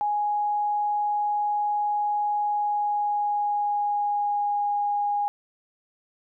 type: tone with pitch glide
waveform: sine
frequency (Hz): 830.6 to 821.1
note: G#5 to G#5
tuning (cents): 0 to -20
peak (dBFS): -22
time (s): 0.01-5.28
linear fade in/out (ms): 0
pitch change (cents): -20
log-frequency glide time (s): 2.42-4.67
effects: none